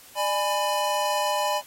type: chord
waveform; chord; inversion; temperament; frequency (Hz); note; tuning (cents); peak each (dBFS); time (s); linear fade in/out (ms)
square; G# diminished; second; just; 598 / 830.6 / 996.7; D5 / G#5 / B5; +31 / 0 / +16; -28; 0.15-1.62; 50
effects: white hiss -49 dBFS RMS until 1.66 s + AAC 48 kbps